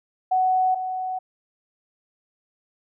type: tone pair in turn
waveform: sine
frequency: 745 / 745 Hz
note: F#5 / F#5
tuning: +12 / +12 cents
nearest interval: unison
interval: 0 cents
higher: neither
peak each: -17 / -25 dBFS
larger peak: first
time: 0.31-0.75 / 0.75-1.19 s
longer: neither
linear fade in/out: 10 ms
effects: none